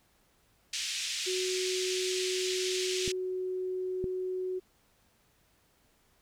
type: band-pass noise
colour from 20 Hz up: pink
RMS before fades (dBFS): -35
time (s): 0.73-3.12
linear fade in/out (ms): 5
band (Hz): 2500 to 7600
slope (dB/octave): 24
type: tone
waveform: sine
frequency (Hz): 370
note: F#4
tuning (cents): 0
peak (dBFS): -31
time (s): 1.26-4.6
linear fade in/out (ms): 20
type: clicks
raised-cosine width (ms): 3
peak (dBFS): -23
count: 2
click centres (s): 3.078 / 4.042
effects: pink hiss -68 dBFS RMS until 6.21 s